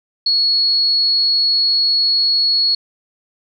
sine tone, 4351 Hz, C#8, 33 cents flat, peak -12 dBFS, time 0.26-2.75 s, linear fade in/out 5 ms, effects none

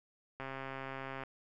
click train, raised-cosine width 0.5 ms, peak -27 dBFS, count 113, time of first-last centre 0.4-1.236 s, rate 134 Hz, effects none

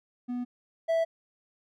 triangle tone pair in turn, 245.7 / 657.8 Hz, B3 / E5, -9 / -4 cents, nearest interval octave + perfect fourth, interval 1705 cents, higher second, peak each -28 / -21 dBFS, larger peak second, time 0.28-0.45 / 0.88-1.05 s, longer neither, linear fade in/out 20 ms, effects none

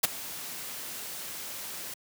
white noise with ADSR envelope, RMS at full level -20 dBFS, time 0.03-1.94 s, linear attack 11 ms, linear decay 18 ms, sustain -19 dB, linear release 5 ms, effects high-pass 100 Hz 12 dB/octave

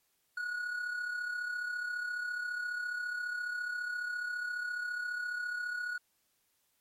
triangle tone with amplitude modulation, 1458 Hz, F#6, 26 cents flat, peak -30 dBFS, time 0.37-5.98 s, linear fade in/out 5 ms, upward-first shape sine, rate 34.6 Hz, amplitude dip 50%, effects white hiss -75 dBFS RMS until 6.8 s + MP3 64 kbps

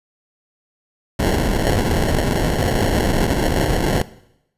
pink noise with sample-and-hold, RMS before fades -18 dBFS, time 1.19-4.02 s, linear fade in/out 2 ms, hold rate 1225 Hz, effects noise-tail reverb RT60 0.8 s tail -18 dB re dry + resampled to 32000 Hz

